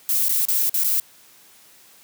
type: noise with dropouts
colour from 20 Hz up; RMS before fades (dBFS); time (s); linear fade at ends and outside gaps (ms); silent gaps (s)
violet; -20; 0.09-1; 1; 0.284-0.293 / 0.453-0.484 / 0.695-0.742 / 0.838-0.844
effects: white hiss -51 dBFS RMS until 2.03 s + high-pass 100 Hz 12 dB/octave